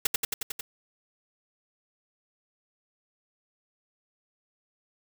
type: noise with echo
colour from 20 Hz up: white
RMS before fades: -23 dBFS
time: 0.05-0.07 s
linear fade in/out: 5 ms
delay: 90 ms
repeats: 6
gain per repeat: -2 dB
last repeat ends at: 0.61 s
effects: none